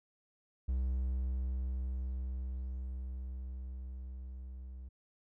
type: tone with level ramp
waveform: triangle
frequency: 63.9 Hz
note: C2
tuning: 40 cents flat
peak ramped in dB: -28 to -42 dBFS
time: 0.68-4.89 s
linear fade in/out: 10 ms
effects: none